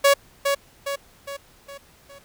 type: tone with echo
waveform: sawtooth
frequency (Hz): 560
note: C#5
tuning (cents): +18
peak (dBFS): -9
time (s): 0.04-0.14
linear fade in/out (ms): 10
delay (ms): 410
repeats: 5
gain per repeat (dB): -6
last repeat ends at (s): 2.19
effects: pink hiss -54 dBFS RMS until 2.24 s